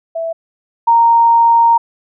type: tone pair in turn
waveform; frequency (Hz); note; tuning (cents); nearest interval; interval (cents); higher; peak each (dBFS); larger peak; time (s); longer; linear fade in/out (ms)
sine; 659.3 / 928.3; E5 / A#5; 0 / -7; tritone; 593; second; -17 / -6; second; 0.15-0.33 / 0.87-1.78; second; 10
effects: none